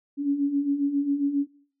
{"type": "beating tone pair", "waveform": "sine", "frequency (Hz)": [277.2, 284.6], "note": ["C#4", "C#4"], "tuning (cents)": [0, 46], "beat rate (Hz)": 7.4, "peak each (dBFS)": [-29, -22], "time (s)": [0.17, 1.47], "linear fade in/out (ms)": 50, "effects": ["noise-tail reverb RT60 0.5 s tail -18 dB re dry"]}